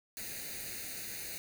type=noise with comb filter; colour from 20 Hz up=white; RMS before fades=-42 dBFS; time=0.17-1.38 s; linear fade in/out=0 ms; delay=0.46 ms; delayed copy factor=+0.8; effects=none